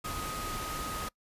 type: tone in noise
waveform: sine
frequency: 1251 Hz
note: D#6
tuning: 9 cents sharp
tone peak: -38 dBFS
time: 0.04-1.09 s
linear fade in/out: 10 ms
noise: pink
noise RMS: -38 dBFS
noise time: 0.04-1.09 s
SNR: -3 dB
effects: noise-tail reverb RT60 0.1 s tail -24 dB re dry + resampled to 32000 Hz